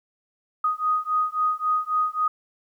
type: beating tone pair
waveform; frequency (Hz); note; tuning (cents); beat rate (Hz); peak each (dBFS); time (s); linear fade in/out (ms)
sine; 1244.5 / 1248.2; D#6 / D#6; 0 / +5; 3.7; -24; 0.64-2.28; 5
effects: 10-bit